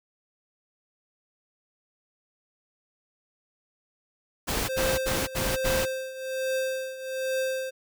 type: noise bursts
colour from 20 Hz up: pink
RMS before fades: -28 dBFS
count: 5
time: 4.47-5.858 s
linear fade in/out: 20 ms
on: 220 ms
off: 72 ms
type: tone with tremolo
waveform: square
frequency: 524 Hz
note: C5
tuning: 2 cents sharp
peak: -25 dBFS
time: 4.68-7.71 s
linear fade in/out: 20 ms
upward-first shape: triangle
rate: 1.2 Hz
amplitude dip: 80%
effects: none